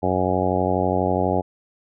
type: harmonic tone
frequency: 92.2 Hz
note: F#2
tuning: 6 cents flat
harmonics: 1 / 2 / 3 / 4 / 5 / 6 / 7 / 8 / 9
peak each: -27 / -27 / -27 / -27 / -27 / -27 / -27 / -27 / -27 dBFS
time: 0.02-1.42 s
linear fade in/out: 20 ms
effects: none